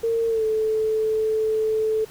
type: tone with pitch glide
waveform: sine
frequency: 457.3 to 436.9 Hz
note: A#4 to A4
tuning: -33 to -12 cents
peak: -19 dBFS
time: 0.03-2.05 s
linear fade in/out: 10 ms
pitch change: -79 cents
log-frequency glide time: 0.28-0.44 s
effects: pink hiss -46 dBFS RMS until 2.1 s